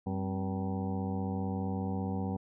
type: harmonic tone with a mistuned harmonic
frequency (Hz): 96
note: G2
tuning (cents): -36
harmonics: 1 / 2 / 3 / 4 / 5 / 6 / 8 / 9 / 10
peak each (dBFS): -36 / -34 / -40 / -46 / -43 / -52 / -43 / -49 / -52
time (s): 0.06-2.37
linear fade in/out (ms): 10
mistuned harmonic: 3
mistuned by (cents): -130
effects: none